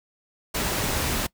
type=noise; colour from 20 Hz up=pink; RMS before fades=-26 dBFS; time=0.54-1.27 s; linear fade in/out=10 ms; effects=noise-tail reverb RT60 0.1 s tail -22 dB re dry